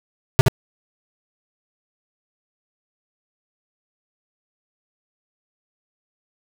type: tone with echo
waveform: square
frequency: 130.81 Hz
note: C3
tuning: in tune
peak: -7 dBFS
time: 0.39-0.41 s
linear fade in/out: 0 ms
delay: 72 ms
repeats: 1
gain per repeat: -4 dB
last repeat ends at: 0.482 s
effects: none